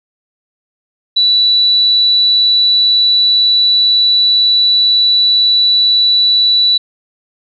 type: tone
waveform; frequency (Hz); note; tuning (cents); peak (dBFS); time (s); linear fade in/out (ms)
sine; 3951; B7; 0; -7; 1.16-6.78; 10
effects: none